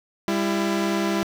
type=tone pair together; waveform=sawtooth; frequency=199.4 / 335.3 Hz; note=G3 / E4; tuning=+30 / +30 cents; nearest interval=major sixth; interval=900 cents; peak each=-20 / -20 dBFS; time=0.28-1.23 s; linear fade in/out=0 ms; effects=low-pass 7000 Hz 12 dB/octave + 7-bit